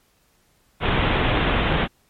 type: low-pass noise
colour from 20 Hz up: pink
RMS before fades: -20 dBFS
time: 0.8-1.88 s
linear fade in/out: 50 ms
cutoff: 3600 Hz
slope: 96 dB/octave
effects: pink hiss -62 dBFS RMS until 2.09 s + MP3 64 kbps